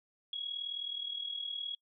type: tone with amplitude modulation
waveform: sine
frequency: 3322 Hz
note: G#7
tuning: in tune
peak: -33 dBFS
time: 0.33-1.75 s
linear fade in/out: 2 ms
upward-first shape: sine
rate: 39.2 Hz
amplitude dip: 70%
effects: noise-tail reverb RT60 0.1 s tail -26 dB re dry